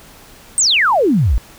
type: exponential sweep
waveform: sine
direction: down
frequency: 8800 to 46.86 Hz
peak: -10 dBFS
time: 0.58-1.38 s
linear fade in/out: 0 ms
effects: pink hiss -42 dBFS RMS until 1.58 s